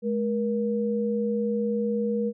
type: tone pair together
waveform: sine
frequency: 211.9 / 475.7 Hz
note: G#3 / A#4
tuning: +35 / +35 cents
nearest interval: octave + major second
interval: 1400 cents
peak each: -26 dBFS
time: 0.02-2.33 s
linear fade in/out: 50 ms
effects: none